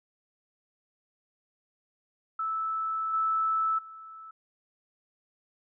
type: tone with level steps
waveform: sine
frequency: 1312 Hz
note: E6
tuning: 9 cents flat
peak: -28 / -24 / -43 dBFS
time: 2.39-4.31 s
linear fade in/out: 5 ms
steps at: 3.13 / 3.78 s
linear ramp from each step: 10 ms
effects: none